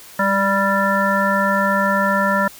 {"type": "harmonic tone with a mistuned harmonic", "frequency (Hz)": 196, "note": "G3", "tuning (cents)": 0, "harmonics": [1, 3, 5, 7, 9], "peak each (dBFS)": [-21, -21, -21, -21, -21], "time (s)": [0.19, 2.48], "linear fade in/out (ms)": 5, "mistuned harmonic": 1, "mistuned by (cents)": 26, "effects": ["white hiss -41 dBFS RMS until 2.59 s"]}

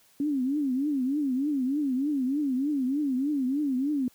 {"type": "tone with vibrato", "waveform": "sine", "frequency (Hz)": 275.2, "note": "C#4", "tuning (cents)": -12, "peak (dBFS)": -24, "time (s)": [0.2, 4.08], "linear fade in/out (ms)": 2, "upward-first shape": "triangle", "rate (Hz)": 3.3, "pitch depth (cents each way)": 190, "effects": ["white hiss -61 dBFS RMS until 4.14 s", "high-pass 60 Hz 12 dB/octave"]}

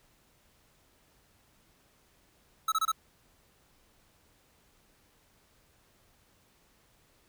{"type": "tone bursts", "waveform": "square", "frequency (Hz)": 1300, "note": "E6", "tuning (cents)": -24, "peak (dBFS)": -26, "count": 4, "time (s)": [2.68, 2.918], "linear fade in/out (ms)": 5, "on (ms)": 40, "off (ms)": 26, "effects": ["pink hiss -66 dBFS RMS until 7.28 s"]}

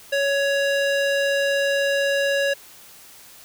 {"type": "tone with band-pass filter", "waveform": "square", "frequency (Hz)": 558, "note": "C#5", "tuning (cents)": 11, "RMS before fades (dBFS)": -21, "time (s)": [0.12, 2.54], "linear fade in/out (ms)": 10, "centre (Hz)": 1900, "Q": 0.54, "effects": ["white hiss -46 dBFS RMS until 3.44 s"]}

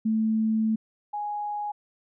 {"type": "tone pair in turn", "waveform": "sine", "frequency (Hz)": [220, 830.6], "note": ["A3", "G#5"], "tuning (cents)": [0, 0], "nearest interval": "octave + major seventh", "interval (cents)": 2300, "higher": "second", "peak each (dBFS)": [-21, -28], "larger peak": "first", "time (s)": [[0.05, 0.76], [1.13, 1.72]], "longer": "first", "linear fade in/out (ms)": 10, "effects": []}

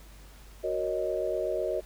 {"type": "chord", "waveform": "sine", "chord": "D# minor seventh", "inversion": "first", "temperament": "equal", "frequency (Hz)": [370, 466.2, 554.4, 622.3], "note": ["F#4", "A#4", "C#5", "D#5"], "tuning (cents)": [0, 0, 0, 0], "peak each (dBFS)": [-33, -34, -34, -31], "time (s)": [0.63, 1.81], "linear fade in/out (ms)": 20, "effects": ["added 50 Hz sine -49 dBFS peak until 1.85 s", "pink hiss -55 dBFS RMS until 1.85 s"]}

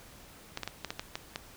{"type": "clicks", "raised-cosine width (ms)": 0.2, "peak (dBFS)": -17, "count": 8, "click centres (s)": [0.574, 0.633, 0.676, 0.847, 0.905, 0.995, 1.155, 1.359], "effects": ["pink hiss -53 dBFS RMS until 1.56 s"]}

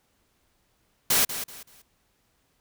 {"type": "noise with echo", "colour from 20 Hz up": "white", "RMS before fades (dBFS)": -21, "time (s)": [1.1, 1.25], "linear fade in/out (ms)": 5, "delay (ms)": 190, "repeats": 3, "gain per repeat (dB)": -11, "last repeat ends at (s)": 1.82, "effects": ["pink hiss -69 dBFS RMS until 2.6 s"]}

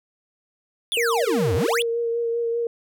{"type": "exponential two-way sweep", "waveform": "square", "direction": "down then up", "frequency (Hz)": [3621, 81, 3621], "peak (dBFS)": -22, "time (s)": [0.92, 1.82], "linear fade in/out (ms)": 0, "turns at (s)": 1.55}
{"type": "tone with vibrato", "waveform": "sine", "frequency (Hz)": 466.3, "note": "A#4", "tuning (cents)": 1, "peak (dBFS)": -21, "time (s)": [0.97, 2.67], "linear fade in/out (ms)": 2, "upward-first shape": "sine", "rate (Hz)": 5.1, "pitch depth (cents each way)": 19}
{"effects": []}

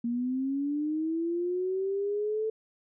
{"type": "linear sweep", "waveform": "sine", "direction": "up", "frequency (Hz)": [232.8, 441.8], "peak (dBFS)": -27, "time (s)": [0.04, 2.5], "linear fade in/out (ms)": 5, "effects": []}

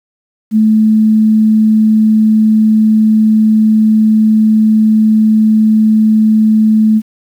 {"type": "tone", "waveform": "sine", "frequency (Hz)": 217.3, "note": "A3", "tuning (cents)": -21, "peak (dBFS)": -5, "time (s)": [0.51, 7.02], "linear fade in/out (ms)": 50, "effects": ["7-bit"]}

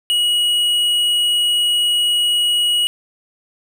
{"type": "tone with tanh clipping", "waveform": "sine", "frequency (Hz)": 2908, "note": "F#7", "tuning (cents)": -31, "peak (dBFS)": -15, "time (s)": [0.1, 2.87], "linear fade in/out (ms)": 0, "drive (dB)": 9, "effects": []}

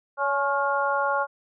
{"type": "harmonic tone with a mistuned harmonic", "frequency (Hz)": 281.2, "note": "C#4", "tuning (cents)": 25, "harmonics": [2, 3, 4, 5], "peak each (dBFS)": [-27, -27, -27, -27], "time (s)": [0.17, 1.27], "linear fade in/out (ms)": 50, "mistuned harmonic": 4, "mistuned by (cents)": -48, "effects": []}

